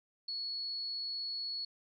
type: tone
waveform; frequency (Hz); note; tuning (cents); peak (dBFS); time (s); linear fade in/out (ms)
sine; 4378; C#8; -22; -36; 0.28-1.65; 5
effects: none